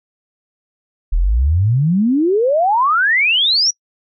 sine exponential sweep, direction up, 36.55 to 5880 Hz, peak -11 dBFS, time 1.12-3.71 s, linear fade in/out 10 ms, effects noise-tail reverb RT60 0.1 s tail -26 dB re dry

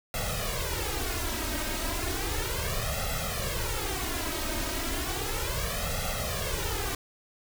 pink noise with flanger, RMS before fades -31 dBFS, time 0.14-6.95 s, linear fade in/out 2 ms, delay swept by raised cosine 1.5 to 3.2 ms, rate 0.34 Hz, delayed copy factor +1, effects none

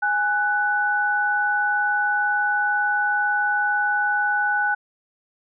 sine tone pair together, 827 / 1488.9 Hz, G#5 / F#6, -8 / +10 cents, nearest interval minor seventh, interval 1018 cents, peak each -23 / -20 dBFS, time 0.02-4.75 s, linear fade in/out 10 ms, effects none

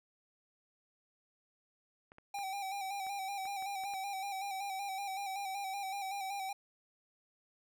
clicks, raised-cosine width 0.5 ms, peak -39 dBFS, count 8, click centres 2.119 / 2.184 / 2.388 / 3.067 / 3.455 / 3.624 / 3.837 / 3.937 s
square tone with vibrato, 784 Hz, G5, in tune, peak -38 dBFS, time 2.34-6.53 s, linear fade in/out 5 ms, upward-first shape square, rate 5.3 Hz, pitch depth 42 cents each way
effects none

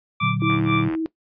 25% pulse tone with tremolo, 1172 Hz, D6, 4 cents flat, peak -16 dBFS, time 0.2-0.89 s, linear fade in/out 5 ms, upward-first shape sine, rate 4.1 Hz, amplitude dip 100%
sine chord, Bb augmented, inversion none, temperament equal with one note detuned, 116.54 / 146.83 / 185.64 Hz, Bb2 / D3 / F#3, 0 / 0 / +6 cents, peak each -25 dBFS, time 0.21-0.9 s, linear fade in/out 20 ms
sine tone with vibrato, 322.1 Hz, E4, 40 cents flat, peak -21 dBFS, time 0.42-1.06 s, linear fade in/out 0 ms, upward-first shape triangle, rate 19 Hz, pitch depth 21 cents each way
click train, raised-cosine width 0.5 ms, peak -18 dBFS, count 37, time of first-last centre 0.5-0.95 s, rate 80 Hz
effects noise-tail reverb RT60 0.1 s tail -18 dB re dry + resampled to 11025 Hz

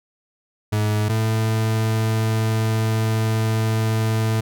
40% pulse tone pair in turn, 106.1 / 110.66 Hz, G#2 / A2, +38 / +10 cents, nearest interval minor second, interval 72 cents, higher second, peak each -17 dBFS, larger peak neither, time 0.72-1.09 / 1.09-4.41 s, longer second, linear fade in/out 10 ms, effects none

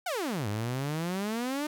sawtooth exponential two-way sweep, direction down then up, 780 to 100 to 307 Hz, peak -26 dBFS, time 0.06-1.67 s, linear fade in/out 5 ms, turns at 0.48 s, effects none

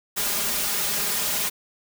white noise with comb filter, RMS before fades -25 dBFS, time 0.16-1.5 s, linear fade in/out 20 ms, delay 4.9 ms, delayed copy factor +0.9, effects none

